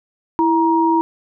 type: tone pair together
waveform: sine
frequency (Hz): 329.6 / 944.4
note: E4 / A#5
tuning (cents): 0 / +22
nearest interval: octave + tritone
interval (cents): 1822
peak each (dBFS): -15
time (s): 0.39-1.01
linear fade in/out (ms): 0
effects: none